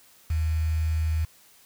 sine tone with quantisation, 79.4 Hz, D#2, 36 cents sharp, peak -22 dBFS, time 0.3-1.25 s, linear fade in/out 5 ms, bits 7, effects white hiss -56 dBFS RMS until 1.65 s

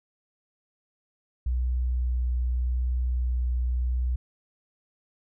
sine tone with vibrato, 61.74 Hz, B1, in tune, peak -23 dBFS, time 1.46-4.16 s, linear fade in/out 5 ms, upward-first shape sine, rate 0.85 Hz, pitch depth 9 cents each way, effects none

